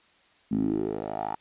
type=tone with band-pass filter sweep; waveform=10% pulse; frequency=52.9 Hz; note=G#1; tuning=33 cents sharp; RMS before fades=-29 dBFS; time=0.51-1.36 s; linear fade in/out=10 ms; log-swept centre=220 to 930 Hz; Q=4.9; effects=white hiss -61 dBFS RMS until 1.4 s + resampled to 8000 Hz